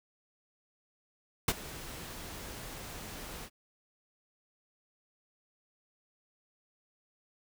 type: noise with ADSR envelope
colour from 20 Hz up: pink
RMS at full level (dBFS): -24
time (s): 1.48-3.5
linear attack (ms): 5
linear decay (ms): 40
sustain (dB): -20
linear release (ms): 60
effects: none